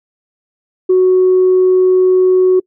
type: tone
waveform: sine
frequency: 370 Hz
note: F#4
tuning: in tune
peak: -5 dBFS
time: 0.89-2.6 s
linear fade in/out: 10 ms
effects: noise-tail reverb RT60 0.1 s tail -25 dB re dry + tanh soft clip ceiling -3 dBFS